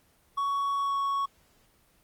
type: tone with pitch glide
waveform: triangle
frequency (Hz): 1118 to 1110.9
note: C#6 to C#6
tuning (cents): +14 to +3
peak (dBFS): -24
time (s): 0.37-1.26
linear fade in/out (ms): 10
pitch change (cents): -11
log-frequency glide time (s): 0.81-0.97
effects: pink hiss -64 dBFS RMS until 2.03 s + Opus 24 kbps